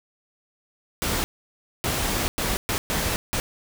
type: noise bursts at uneven times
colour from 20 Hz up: pink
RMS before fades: -25 dBFS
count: 6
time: 1.02-1.24 / 1.84-2.28 / 2.38-2.57 / 2.69-2.78 / 2.9-3.16 / 3.33-3.4 s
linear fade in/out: 0 ms
effects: none